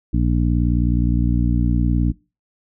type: harmonic tone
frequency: 59.4 Hz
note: A#1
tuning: 33 cents sharp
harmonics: 1 / 2 / 3 / 4 / 5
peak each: -18 / -21 / -23 / -24 / -25 dBFS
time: 0.13-2.12 s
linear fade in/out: 10 ms
effects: noise-tail reverb RT60 0.3 s tail -23 dB re dry